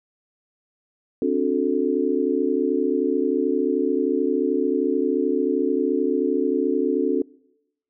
sine chord, D dominant seventh, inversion third, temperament just, 264.3 / 293.7 / 367.1 / 440.5 Hz, C4 / D4 / F#4 / A4, +18 / 0 / -14 / +2 cents, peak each -24 dBFS, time 1.22-7.22 s, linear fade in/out 2 ms, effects noise-tail reverb RT60 0.9 s tail -25 dB re dry

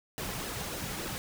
pink noise with flanger, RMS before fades -37 dBFS, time 0.18-1.18 s, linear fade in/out 0 ms, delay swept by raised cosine 0.87 to 3.37 ms, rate 3.5 Hz, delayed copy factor -0.5, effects none

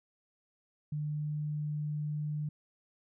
sine tone, 149.9 Hz, D3, 36 cents sharp, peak -32 dBFS, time 0.92-2.49 s, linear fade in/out 5 ms, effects none

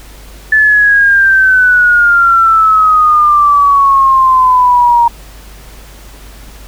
sine exponential sweep, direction down, 1747 to 936 Hz, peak -4 dBFS, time 0.52-5.08 s, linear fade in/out 5 ms, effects added 50 Hz sine -32 dBFS peak until 6.67 s + pink hiss -37 dBFS RMS until 6.67 s

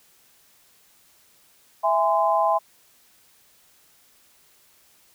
sine chord, E augmented, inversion none, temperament just, 659.3 / 824.1 / 1030.1 Hz, E5 / G#5 / B#5, 0 / -14 / -27 cents, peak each -22 dBFS, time 1.83-2.59 s, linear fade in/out 20 ms, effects white hiss -58 dBFS RMS until 5.14 s

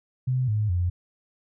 sine tone with pitch steps, 128.1 / 106.48 / 88.51 Hz, C3 / G#2 / F2, -36 / +44 / +24 cents, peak -21 dBFS, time 0.27-0.9 s, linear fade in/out 10 ms, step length 210 ms, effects none

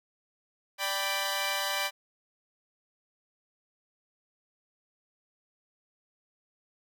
10% pulse chord, G major, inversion second, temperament equal, 587.3 / 784 / 987.8 Hz, D5 / G5 / B5, 0 / 0 / 0 cents, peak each -25 dBFS, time 0.78-1.91 s, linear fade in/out 50 ms, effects none

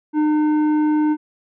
triangle tone with tanh clipping, 303.8 Hz, D#4, 41 cents flat, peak -16 dBFS, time 0.13-1.17 s, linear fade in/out 50 ms, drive 13 dB, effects none

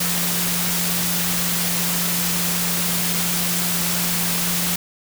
sine tone in noise, 174.61 Hz, F3, in tune, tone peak -26 dBFS, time 0-4.76 s, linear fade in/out 5 ms, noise white, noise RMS -22 dBFS, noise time 0-4.76 s, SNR -7 dB, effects none

